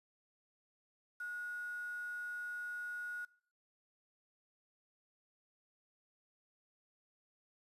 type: tone with quantisation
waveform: sine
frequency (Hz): 1450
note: F#6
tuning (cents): -35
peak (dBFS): -40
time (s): 1.2-3.25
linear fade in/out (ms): 5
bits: 10
effects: noise-tail reverb RT60 0.5 s tail -21 dB re dry + resampled to 32000 Hz